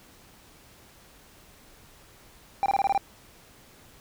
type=tone bursts; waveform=triangle; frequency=792 Hz; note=G5; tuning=18 cents sharp; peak=-18 dBFS; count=7; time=2.63-2.977 s; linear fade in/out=0 ms; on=29 ms; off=24 ms; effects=pink hiss -54 dBFS RMS until 4 s